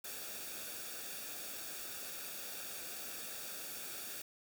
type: noise with comb filter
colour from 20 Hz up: white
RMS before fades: -45 dBFS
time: 0.04-4.22 s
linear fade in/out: 5 ms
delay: 0.98 ms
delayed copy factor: -0.6
effects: none